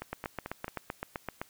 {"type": "two click trains", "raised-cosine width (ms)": 0.5, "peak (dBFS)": [-22, -19], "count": [4, 11], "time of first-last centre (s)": [[0.02, 0.681], [0.13, 1.415]], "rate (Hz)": [4.54, 7.78], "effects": ["white hiss -61 dBFS RMS until 1.49 s"]}